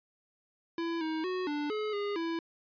square tone with pitch steps, 334.5 / 316.7 / 368.3 / 294.2 / 426.5 / 408.5 / 331.7 Hz, E4 / D#4 / F#4 / D4 / G#4 / G#4 / E4, +25 / +31 / -8 / +3 / +46 / -29 / +11 cents, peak -32 dBFS, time 0.78-2.39 s, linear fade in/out 2 ms, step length 230 ms, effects resampled to 11025 Hz

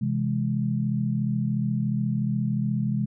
sine chord, C augmented, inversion none, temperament equal, 130.81 / 164.81 / 207.7 Hz, C3 / E3 / G#3, 0 / 0 / 0 cents, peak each -26 / -30 / -26 dBFS, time 0.01-3.06 s, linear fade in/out 10 ms, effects none

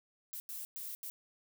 violet noise bursts at uneven times, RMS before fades -43 dBFS, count 4, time 0.33-0.4 / 0.49-0.65 / 0.76-0.95 / 1.03-1.1 s, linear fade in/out 0 ms, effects none

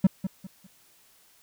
triangle tone with echo, 190 Hz, F#3, 46 cents sharp, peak -12 dBFS, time 0.04-0.07 s, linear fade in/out 5 ms, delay 200 ms, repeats 3, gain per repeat -11 dB, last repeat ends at 0.67 s, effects white hiss -60 dBFS RMS until 1.42 s

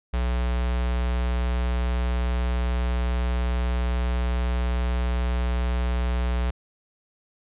square tone with notch filter, 61.2 Hz, B1, 15 cents flat, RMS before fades -24 dBFS, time 0.13-6.51 s, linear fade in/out 10 ms, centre 260 Hz, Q 1.3, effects resampled to 8000 Hz

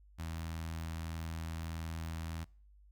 sawtooth tone with notch filter, 81.6 Hz, E2, 17 cents flat, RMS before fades -41 dBFS, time 0.18-2.45 s, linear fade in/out 20 ms, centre 440 Hz, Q 1, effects noise-tail reverb RT60 0.5 s tail -25 dB re dry + added 50 Hz sine -58 dBFS peak until 2.91 s

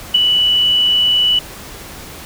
sine tone with ADSR envelope, 2960 Hz, F#7, in tune, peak -5 dBFS, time 0.14-1.39 s, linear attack 10 ms, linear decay 13 ms, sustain -5 dB, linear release 3 ms, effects pink hiss -33 dBFS RMS until 2.25 s

